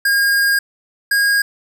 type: tone pair in turn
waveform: square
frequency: 1622 / 1631.4 Hz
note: G#6 / G#6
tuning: -41 / -31 cents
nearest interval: unison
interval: 10 cents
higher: second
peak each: -13 dBFS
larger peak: neither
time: 0.05-0.59 / 1.11-1.42 s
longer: first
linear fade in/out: 5 ms
effects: none